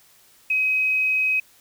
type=tone with quantisation; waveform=sine; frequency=2532 Hz; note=D#7; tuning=30 cents sharp; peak=-18 dBFS; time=0.5-1.4 s; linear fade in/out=5 ms; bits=8; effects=white hiss -55 dBFS RMS until 1.6 s